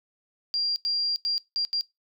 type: tone bursts at uneven times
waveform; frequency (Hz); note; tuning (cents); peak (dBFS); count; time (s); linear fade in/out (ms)
sine; 4767; D8; +25; -24; 5; 0.54-0.76 / 0.85-1.16 / 1.25-1.38 / 1.56-1.65 / 1.73-1.81; 0
effects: noise-tail reverb RT60 0.2 s tail -22 dB re dry